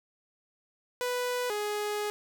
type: tone pair in turn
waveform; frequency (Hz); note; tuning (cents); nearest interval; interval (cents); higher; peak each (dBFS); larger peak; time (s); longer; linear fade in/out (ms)
sawtooth; 494.2 / 417.3; B4 / G#4; +1 / +8; minor third; 293; first; -25 / -26; first; 1.01-1.5 / 1.5-2.1; second; 0
effects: none